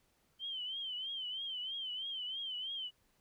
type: tone with vibrato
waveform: sine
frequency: 3102 Hz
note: G7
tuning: 19 cents flat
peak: -38 dBFS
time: 0.39-2.91 s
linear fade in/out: 50 ms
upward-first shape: triangle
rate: 3.1 Hz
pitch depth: 110 cents each way
effects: pink hiss -74 dBFS RMS until 3.2 s